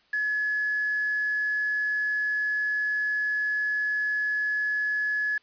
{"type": "tone with quantisation", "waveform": "sine", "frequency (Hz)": 1701, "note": "G#6", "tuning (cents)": 41, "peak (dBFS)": -24, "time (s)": [0.13, 5.38], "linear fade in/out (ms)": 5, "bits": 7, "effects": ["white hiss -63 dBFS RMS until 5.42 s", "resampled to 11025 Hz"]}